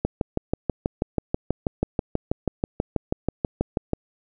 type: click train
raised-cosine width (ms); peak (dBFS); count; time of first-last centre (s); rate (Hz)
2; -8; 25; 0.05-3.933; 6.18
effects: none